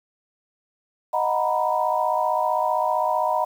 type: chord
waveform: sine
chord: B major seventh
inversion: first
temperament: equal with one note detuned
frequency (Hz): 622.3 / 733.6 / 932.3 / 987.8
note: D#5 / F#5 / A#5 / B5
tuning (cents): 0 / -15 / 0 / 0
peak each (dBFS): -25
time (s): 1.13-3.45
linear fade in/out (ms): 10
effects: 8-bit